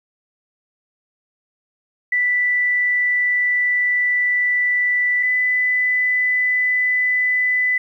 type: tone pair in turn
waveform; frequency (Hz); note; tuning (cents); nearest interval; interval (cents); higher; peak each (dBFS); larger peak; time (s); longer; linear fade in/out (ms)
sine; 1975.5 / 1998.5; B6 / B6; 0 / +20; unison; 20; second; -15; neither; 2.12-5.23 / 5.23-7.78; first; 5
effects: 9-bit